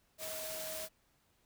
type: tone in noise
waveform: sine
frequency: 633 Hz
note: D#5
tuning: 30 cents sharp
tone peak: -44 dBFS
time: 0.18-0.89 s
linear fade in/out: 50 ms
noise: white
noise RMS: -43 dBFS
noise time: 0.18-0.89 s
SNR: -4 dB
effects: pink hiss -73 dBFS RMS until 1.45 s